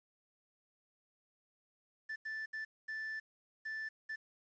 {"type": "tone bursts at uneven times", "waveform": "triangle", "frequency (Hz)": 1760, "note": "A6", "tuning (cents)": 0, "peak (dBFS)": -37, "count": 6, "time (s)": [[2.09, 2.16], [2.25, 2.46], [2.53, 2.65], [2.88, 3.2], [3.65, 3.89], [4.09, 4.16]], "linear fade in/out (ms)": 10, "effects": ["resampled to 16000 Hz", "11-bit"]}